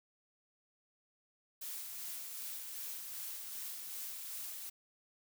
blue noise with tremolo, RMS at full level -43 dBFS, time 1.61-4.7 s, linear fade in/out 10 ms, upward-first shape sine, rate 2.6 Hz, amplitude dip 30%, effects none

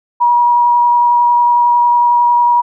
sine tone with vibrato, 960 Hz, B5, 49 cents flat, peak -7 dBFS, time 0.2-2.62 s, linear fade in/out 20 ms, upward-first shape sine, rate 11 Hz, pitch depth 9 cents each way, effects none

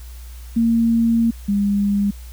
sine tone pair in turn, 230 / 202.1 Hz, A#3 / G#3, -23 / -47 cents, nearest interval major second, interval 224 cents, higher first, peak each -13 / -15 dBFS, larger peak first, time 0.56-1.31 / 1.48-2.11 s, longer first, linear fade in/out 10 ms, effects added 60 Hz sine -33 dBFS peak until 2.32 s + white hiss -47 dBFS RMS until 2.32 s

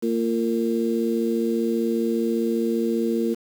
harmonic tone, 114.9 Hz, A#2, 25 cents flat, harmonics 2 / 3 / 4, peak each -23 / -25 / -26 dBFS, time 0.02-3.35 s, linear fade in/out 20 ms, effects 7-bit

